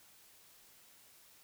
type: silence
effects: white hiss -62 dBFS RMS until 1.43 s